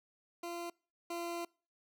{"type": "tone pair in turn", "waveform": "20% pulse", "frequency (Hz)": [343.6, 342.3], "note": ["F4", "F4"], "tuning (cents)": [-28, -35], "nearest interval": "unison", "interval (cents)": 7, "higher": "first", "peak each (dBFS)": [-35, -33], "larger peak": "second", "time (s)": [[0.43, 0.7], [1.1, 1.45]], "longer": "second", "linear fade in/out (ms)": 5, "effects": ["noise-tail reverb RT60 0.4 s tail -26 dB re dry"]}